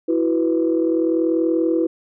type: chord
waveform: sine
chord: E suspended second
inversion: none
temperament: equal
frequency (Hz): 329.6 / 370 / 493.9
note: E4 / F#4 / B4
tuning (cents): 0 / 0 / 0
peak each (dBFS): -17 / -23 / -22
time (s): 0.08-1.87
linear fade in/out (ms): 10
effects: tanh soft clip ceiling -7 dBFS